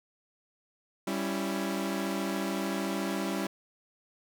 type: chord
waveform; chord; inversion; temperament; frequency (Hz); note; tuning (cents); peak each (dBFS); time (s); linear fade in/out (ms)
sawtooth; C# diminished; second; equal with one note detuned; 196 / 277.2 / 332.1; G3 / C#4 / E4; 0 / 0 / +13; -29 / -32 / -31; 1.07-3.47; 5
effects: none